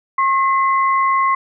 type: tone pair together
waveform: sine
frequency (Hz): 1079 / 2035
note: C#6 / C7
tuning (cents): -47 / -49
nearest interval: major seventh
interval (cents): 1098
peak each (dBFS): -13 / -22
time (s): 0.18-1.35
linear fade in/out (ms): 5
effects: none